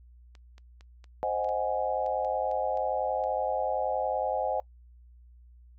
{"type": "clicks", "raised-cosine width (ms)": 0.2, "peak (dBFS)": -36, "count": 11, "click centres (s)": [0.352, 0.581, 0.809, 1.042, 1.445, 1.49, 2.063, 2.248, 2.514, 2.773, 3.239]}
{"type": "chord", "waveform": "sine", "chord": "Ab dominant seventh", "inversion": "first", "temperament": "equal", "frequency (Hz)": [523.3, 622.3, 740, 830.6], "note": ["C5", "Eb5", "Gb5", "Ab5"], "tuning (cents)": [0, 0, 0, 0], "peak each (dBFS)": -32, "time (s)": [1.23, 4.6], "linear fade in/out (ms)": 0}
{"effects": ["noise-tail reverb RT60 0.1 s tail -23 dB re dry", "added 60 Hz sine -51 dBFS peak until 5.78 s"]}